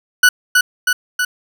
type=tone with echo; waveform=40% pulse; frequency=1480 Hz; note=F#6; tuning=in tune; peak=-5 dBFS; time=0.23-0.29 s; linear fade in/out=5 ms; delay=320 ms; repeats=3; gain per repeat=-3 dB; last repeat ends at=1.25 s; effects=none